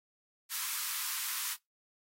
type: high-pass noise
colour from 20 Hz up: white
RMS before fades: -36 dBFS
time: 0.49-1.57 s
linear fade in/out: 50 ms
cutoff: 920 Hz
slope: 96 dB/octave
effects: noise-tail reverb RT60 0.2 s tail -26 dB re dry + AAC 48 kbps